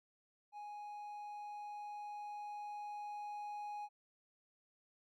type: tone with level ramp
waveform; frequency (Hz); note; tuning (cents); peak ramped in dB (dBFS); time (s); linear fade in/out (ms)
triangle; 830.6; G#5; 0; -44 to -40; 0.52-3.89; 50
effects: none